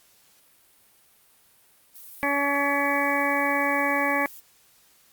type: noise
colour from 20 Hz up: violet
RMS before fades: -44 dBFS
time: 1.94-4.41 s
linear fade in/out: 20 ms
type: harmonic tone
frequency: 283.1 Hz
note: C#4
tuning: 37 cents sharp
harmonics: 1 / 2 / 3 / 4 / 6 / 7 / 8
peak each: -29 / -29 / -29 / -29 / -29 / -29 / -29 dBFS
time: 2.23-4.26 s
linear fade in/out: 0 ms
effects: white hiss -59 dBFS RMS until 5.12 s + Opus 48 kbps